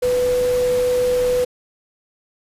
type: tone in noise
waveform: sine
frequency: 496.7 Hz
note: B4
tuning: 10 cents sharp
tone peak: -15 dBFS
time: 0.02-1.45 s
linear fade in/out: 10 ms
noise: pink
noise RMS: -31 dBFS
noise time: 0.02-1.45 s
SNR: +13 dB
effects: resampled to 32000 Hz